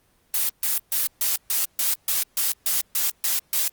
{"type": "noise bursts", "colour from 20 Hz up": "blue", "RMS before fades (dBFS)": -22, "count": 12, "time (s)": [0.34, 3.68], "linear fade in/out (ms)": 2, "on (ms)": 150, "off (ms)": 140, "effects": ["pink hiss -63 dBFS RMS until 3.72 s", "Opus 24 kbps"]}